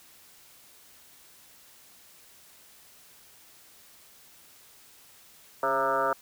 sine tone with frequency modulation, 933 Hz, A#5, 1 cent sharp, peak -23 dBFS, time 5.63-6.13 s, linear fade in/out 2 ms, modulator 131 Hz, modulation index 3.8, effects white hiss -55 dBFS RMS until 6.21 s

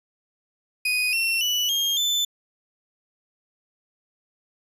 35% pulse tone with pitch steps, 2489 / 2714 / 2960 / 3228 / 3520 Hz, D#7 / E7 / F#7 / G#7 / A7, 0 / +50 / 0 / -50 / 0 cents, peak -19 dBFS, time 0.85-2.25 s, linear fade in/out 5 ms, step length 280 ms, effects resampled to 32000 Hz

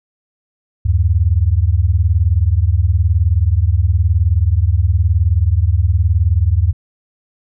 sine beating tone pair, 76.4 / 95.4 Hz, D#2 / G2, -31 / -47 cents, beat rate 19 Hz, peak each -13 dBFS, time 0.85-6.73 s, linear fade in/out 10 ms, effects none

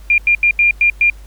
sine tone bursts at uneven times, 2400 Hz, D7, 37 cents sharp, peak -8 dBFS, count 6, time 0.1-0.18 / 0.27-0.35 / 0.43-0.51 / 0.59-0.71 / 0.81-0.9 / 1.01-1.1 s, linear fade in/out 2 ms, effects added 50 Hz sine -33 dBFS peak until 1.26 s + pink hiss -48 dBFS RMS until 1.26 s

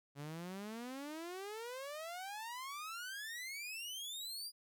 sawtooth exponential sweep, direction up, 138.59 to 4922 Hz, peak -40 dBFS, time 0.15-4.52 s, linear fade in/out 50 ms, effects none

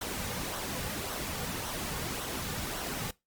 pink noise with flanger, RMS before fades -36 dBFS, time 0.01-3.11 s, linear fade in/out 5 ms, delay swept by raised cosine 0.41 to 3.11 ms, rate 1.8 Hz, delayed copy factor -0.5, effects noise-tail reverb RT60 0.2 s tail -21 dB re dry + Opus 48 kbps

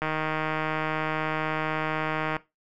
click train, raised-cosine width 0.5 ms, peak -13 dBFS, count 367, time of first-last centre 0.02-2.366 s, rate 156 Hz, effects noise-tail reverb RT60 0.2 s tail -17 dB re dry

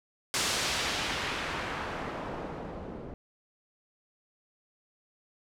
white noise with low-pass filter sweep, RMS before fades -34 dBFS, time 0.34-3.14 s, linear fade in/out 0 ms, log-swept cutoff 7200 to 370 Hz, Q 0.77, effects none

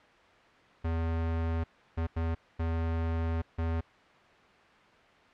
square tone bursts at uneven times, 82.3 Hz, E2, 2 cents flat, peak -29 dBFS, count 5, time 0.84-1.64 / 1.97-2.07 / 2.16-2.35 / 2.59-3.42 / 3.58-3.81 s, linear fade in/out 10 ms, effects white hiss -57 dBFS RMS until 5.33 s + low-pass 2000 Hz 12 dB/octave

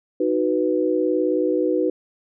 sine chord, B major, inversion first, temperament equal, 311.1 / 370 / 493.9 Hz, D#4 / F#4 / B4, 0 / 0 / 0 cents, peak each -22 dBFS, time 0.2-1.9 s, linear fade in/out 5 ms, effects none

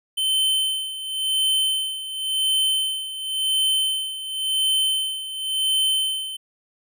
square tone with tremolo, 3075 Hz, G7, 34 cents flat, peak -18 dBFS, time 0.17-6.37 s, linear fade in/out 10 ms, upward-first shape sine, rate 0.93 Hz, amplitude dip 75%, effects none

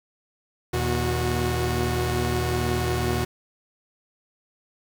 sawtooth tone cluster, 79.3 / 120.1 / 365.8 Hz, D#2 / B2 / F#4, +33 / -48 / -20 cents, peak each -23 dBFS, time 0.73-3.25 s, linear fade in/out 10 ms, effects 7-bit

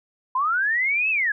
sine linear two-way sweep, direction up then down, 987.8 to 2659 to 1625 Hz, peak -19 dBFS, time 0.35-1.32 s, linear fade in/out 5 ms, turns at 1.1 s, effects none

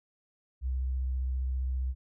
sine tone with vibrato, 64.4 Hz, C2, 27 cents flat, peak -28 dBFS, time 0.61-1.95 s, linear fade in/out 50 ms, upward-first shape triangle, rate 15 Hz, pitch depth 27 cents each way, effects none

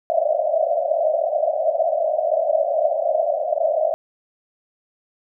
pink band-pass noise, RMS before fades -20 dBFS, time 0.1-3.94 s, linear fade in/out 0 ms, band 590 to 680 Hz, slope 96 dB/octave, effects none

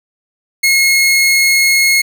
sawtooth tone, 2165 Hz, C#7, 41 cents flat, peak -5 dBFS, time 0.63-2.02 s, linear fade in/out 10 ms, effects 7-bit

